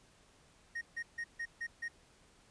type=tone bursts; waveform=triangle; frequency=1864.7 Hz; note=A#6; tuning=in tune; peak=-35 dBFS; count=6; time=0.75-1.884 s; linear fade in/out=10 ms; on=64 ms; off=150 ms; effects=pink hiss -65 dBFS RMS until 2.5 s + resampled to 22050 Hz